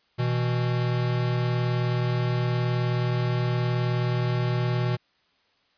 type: tone pair together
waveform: square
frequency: 122.64 / 161.7 Hz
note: B2 / E3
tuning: -12 / -33 cents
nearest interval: perfect fourth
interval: 479 cents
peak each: -24 / -31 dBFS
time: 0.18-4.97 s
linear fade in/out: 20 ms
effects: white hiss -66 dBFS RMS until 5.77 s + resampled to 11025 Hz